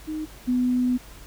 sine tone pair in turn, 310.1 / 249.5 Hz, D#4 / B3, -6 / +18 cents, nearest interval major third, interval 376 cents, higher first, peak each -27 / -19 dBFS, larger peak second, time 0.07-0.26 / 0.47-0.98 s, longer second, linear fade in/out 20 ms, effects added 50 Hz sine -46 dBFS peak until 1.26 s + pink hiss -47 dBFS RMS until 1.26 s

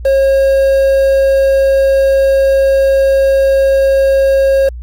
triangle tone with quantisation, 542 Hz, C#5, 39 cents flat, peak -5 dBFS, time 0.05-4.69 s, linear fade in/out 5 ms, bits 5, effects added 60 Hz sine -23 dBFS peak until 4.82 s + AAC 48 kbps

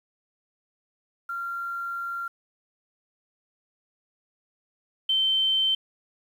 sine tone pair in turn, 1381 / 3100 Hz, F6 / G7, -20 / -20 cents, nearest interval octave + major second, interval 1400 cents, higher second, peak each -29 / -20 dBFS, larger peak second, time 1.29-2.28 / 5.09-5.75 s, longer first, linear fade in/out 5 ms, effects 9-bit

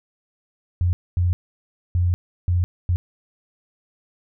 sine tone bursts at uneven times, 88.5 Hz, F2, 23 cents sharp, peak -16 dBFS, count 5, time 0.81-0.93 / 1.17-1.33 / 1.95-2.14 / 2.48-2.64 / 2.89-2.96 s, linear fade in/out 0 ms, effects none

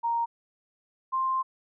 sine tone pair in turn, 932.3 / 1049.5 Hz, A#5 / C6, 0 / +5 cents, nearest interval major second, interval 205 cents, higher second, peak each -24 dBFS, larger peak neither, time 0.03-0.26 / 1.12-1.43 s, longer second, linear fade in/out 20 ms, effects none

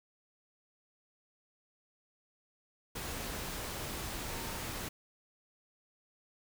sine tone in noise, 915 Hz, A#5, 32 cents flat, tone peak -50 dBFS, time 4.27-4.58 s, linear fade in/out 10 ms, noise pink, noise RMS -40 dBFS, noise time 2.95-4.89 s, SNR -13 dB, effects none

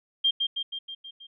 sine tone with echo, 3192 Hz, G7, 31 cents sharp, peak -19 dBFS, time 0.24-0.31 s, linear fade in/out 10 ms, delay 160 ms, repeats 6, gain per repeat -4 dB, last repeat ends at 1.27 s, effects none

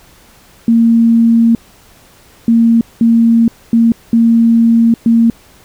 sine tone bursts at uneven times, 230.2 Hz, A#3, 22 cents flat, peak -5 dBFS, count 6, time 0.68-1.55 / 2.48-2.81 / 3.01-3.48 / 3.73-3.92 / 4.13-4.94 / 5.06-5.3 s, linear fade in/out 2 ms, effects pink hiss -44 dBFS RMS until 5.64 s

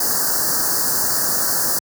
white band-stop noise, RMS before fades -19 dBFS, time 0-1.79 s, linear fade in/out 5 ms, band 1800 to 4400 Hz, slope 96 dB/octave, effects high-pass 100 Hz 12 dB/octave

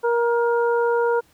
harmonic tone, 471.6 Hz, A#4, 20 cents sharp, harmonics 1 / 2 / 3, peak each -18 / -24 / -28 dBFS, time 0.03-1.21 s, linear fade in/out 20 ms, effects pink hiss -58 dBFS RMS until 1.33 s + high-pass 60 Hz 12 dB/octave

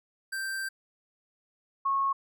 square / sine tone pair in turn, 1568 / 1094.7 Hz, G6 / C#6, 0 / -22 cents, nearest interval tritone, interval 622 cents, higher first, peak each -32 / -24 dBFS, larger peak second, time 0.32-0.69 / 1.85-2.13 s, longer first, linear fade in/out 10 ms, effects none

